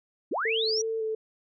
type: linear sweep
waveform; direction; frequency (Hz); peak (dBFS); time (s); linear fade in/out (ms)
sine; up; 196 to 5920; -26; 0.31-0.82; 10
type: tone with vibrato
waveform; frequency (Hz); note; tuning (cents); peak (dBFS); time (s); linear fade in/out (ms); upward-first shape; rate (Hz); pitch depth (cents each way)
sine; 443.2; A4; +13; -27; 0.45-1.15; 5; square; 2.7; 17
effects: none